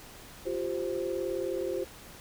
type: chord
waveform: sine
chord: F suspended second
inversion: none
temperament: equal with one note detuned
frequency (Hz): 349.2 / 388.4 / 523.3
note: F4 / G4 / C5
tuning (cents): 0 / -16 / 0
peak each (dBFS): -34 / -34 / -34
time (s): 0.45-1.85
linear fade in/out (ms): 20
effects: pink hiss -49 dBFS RMS until 2.2 s